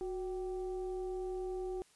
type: tone with frequency modulation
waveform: sine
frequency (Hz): 368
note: F#4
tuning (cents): -9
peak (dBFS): -36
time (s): 0.01-1.82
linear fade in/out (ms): 0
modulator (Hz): 403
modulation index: 0.51
effects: white hiss -66 dBFS RMS until 1.95 s + resampled to 24000 Hz